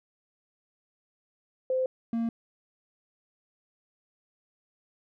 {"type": "tone pair in turn", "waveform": ["sine", "triangle"], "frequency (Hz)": [517, 230.3], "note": ["C5", "A#3"], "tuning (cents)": [-21, -21], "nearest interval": "octave + major second", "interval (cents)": 1400, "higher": "first", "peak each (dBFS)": -24, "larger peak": "neither", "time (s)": [[1.7, 1.86], [2.13, 2.29]], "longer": "neither", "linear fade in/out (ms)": 2, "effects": []}